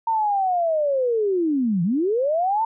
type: linear two-way sweep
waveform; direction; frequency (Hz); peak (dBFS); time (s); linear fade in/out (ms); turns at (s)
sine; down then up; 920 to 162.6 to 920; -18; 0.07-2.65; 5; 1.83
effects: none